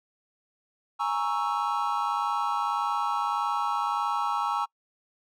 triangle chord, A# half-diminished seventh, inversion third, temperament equal, 830.6 / 932.3 / 1108.7 / 1318.5 Hz, G#5 / A#5 / C#6 / E6, 0 / 0 / 0 / 0 cents, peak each -29 dBFS, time 0.99-4.66 s, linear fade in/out 20 ms, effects noise-tail reverb RT60 0.1 s tail -26 dB re dry

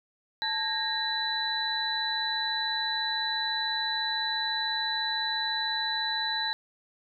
sine tone cluster, 878 / 1629 / 1850 / 3977 Hz, A5 / G#6 / A#6 / B7, -4 / -34 / -14 / +11 cents, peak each -34 / -36 / -36 / -29 dBFS, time 0.42-6.53 s, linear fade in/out 0 ms, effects none

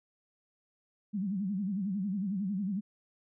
sine tone with vibrato, 195.8 Hz, G3, 2 cents flat, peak -30 dBFS, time 1.13-2.81 s, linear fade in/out 20 ms, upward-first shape sine, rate 11 Hz, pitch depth 140 cents each way, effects none

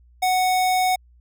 square tone, 740 Hz, F#5, in tune, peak -18 dBFS, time 0.22-0.96 s, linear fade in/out 10 ms, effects added 60 Hz sine -50 dBFS peak until 1.2 s

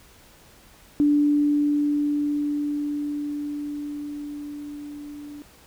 sine tone with level ramp, 292.6 Hz, D4, 6 cents flat, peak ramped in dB -15 to -36 dBFS, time 1-5.42 s, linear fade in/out 0 ms, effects pink hiss -52 dBFS RMS until 5.66 s

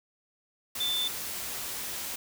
sine tone in noise, 3537 Hz, A7, 8 cents sharp, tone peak -27 dBFS, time 0.8-1.08 s, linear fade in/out 5 ms, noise white, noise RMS -36 dBFS, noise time 0.75-2.16 s, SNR +6 dB, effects none

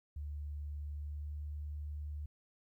sine tone with pitch glide, 73.42 to 74.23 Hz, D2 to D2, 0 to +19 cents, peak -39 dBFS, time 0.16-2.26 s, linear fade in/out 5 ms, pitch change +19 cents, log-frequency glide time 0.95-1.33 s, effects 13-bit

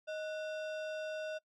sine tone with sample-and-hold, 624 Hz, D#5, 5 cents sharp, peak -37 dBFS, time 0.07-1.39 s, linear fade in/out 20 ms, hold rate 2100 Hz, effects noise-tail reverb RT60 0.1 s tail -23 dB re dry + low-pass 4000 Hz 12 dB/octave

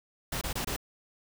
pink noise bursts, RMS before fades -33 dBFS, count 4, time 0.32-0.764 s, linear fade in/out 5 ms, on 93 ms, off 24 ms, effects none

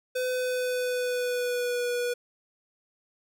square tone with pitch glide, 506 to 486.5 Hz, B4 to B4, +42 to -26 cents, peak -27 dBFS, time 0.15-2.14 s, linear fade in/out 10 ms, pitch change -68 cents, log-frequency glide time 0.28-1.89 s, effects none

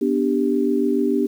sine chord, G major, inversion first, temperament equal with one note detuned, 246.9 / 293.7 / 393.1 Hz, B3 / D4 / G4, 0 / 0 / +5 cents, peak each -21 dBFS, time 0.01-1.27 s, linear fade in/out 10 ms, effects 8-bit

